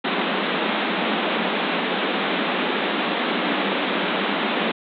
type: band-pass noise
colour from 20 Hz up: pink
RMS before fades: -23 dBFS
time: 0.04-4.72 s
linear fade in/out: 10 ms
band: 180 to 3800 Hz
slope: 96 dB/octave
effects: none